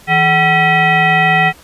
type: tone with frequency modulation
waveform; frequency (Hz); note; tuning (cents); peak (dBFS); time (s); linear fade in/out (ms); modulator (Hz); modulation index
sine; 1347; E6; +37; -8; 0.07-1.53; 50; 592; 2
effects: pink hiss -42 dBFS RMS until 1.63 s + resampled to 32000 Hz

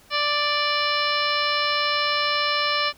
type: harmonic tone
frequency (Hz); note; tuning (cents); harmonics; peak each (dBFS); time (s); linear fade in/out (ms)
587.3; D5; 0; 1 / 2 / 3 / 4 / 5 / 6 / 7 / 8 / 9; -30 / -25 / -29 / -28 / -29 / -34 / -29 / -38 / -30; 0.1-2.93; 50
effects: pink hiss -53 dBFS RMS until 2.97 s

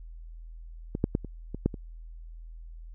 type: clicks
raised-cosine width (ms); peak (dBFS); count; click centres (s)
3; -17 / -10 / -12 / -26 / -22 / -10 / -25; 7; 0.951 / 1.041 / 1.151 / 1.247 / 1.546 / 1.66 / 1.742
effects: added 41 Hz sine -41 dBFS peak until 2.94 s

